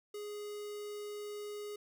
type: tone with notch filter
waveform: square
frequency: 415.3 Hz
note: G#4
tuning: in tune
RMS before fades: -43 dBFS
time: 0.14-1.76 s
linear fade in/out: 5 ms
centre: 1600 Hz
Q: 1.3
effects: none

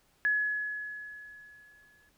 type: tone with exponential decay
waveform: sine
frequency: 1695 Hz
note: G#6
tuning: 35 cents sharp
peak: -23 dBFS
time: 0.25-2.09 s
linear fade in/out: 0 ms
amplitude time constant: 400 ms
effects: pink hiss -68 dBFS RMS until 2.17 s

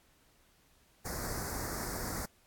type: band-stop noise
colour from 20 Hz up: pink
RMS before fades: -38 dBFS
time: 1.05-2.26 s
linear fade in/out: 10 ms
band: 2000 to 4600 Hz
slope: 48 dB/octave
effects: pink hiss -67 dBFS RMS until 2.46 s + AAC 64 kbps

